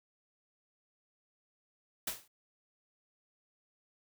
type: noise with exponential decay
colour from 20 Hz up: white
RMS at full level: -32 dBFS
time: 2.07-2.28 s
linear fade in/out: 5 ms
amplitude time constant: 45 ms
effects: none